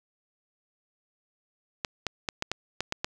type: clicks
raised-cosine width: 0.2 ms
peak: -11 dBFS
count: 8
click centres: 1.848 / 2.067 / 2.288 / 2.424 / 2.516 / 2.806 / 2.924 / 3.045 s
effects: none